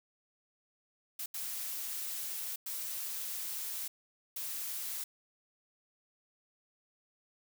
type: noise bursts at uneven times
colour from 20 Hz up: blue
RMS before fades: -39 dBFS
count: 4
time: 1.19-1.26 / 1.34-2.56 / 2.66-3.88 / 4.36-5.04 s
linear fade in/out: 5 ms
effects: none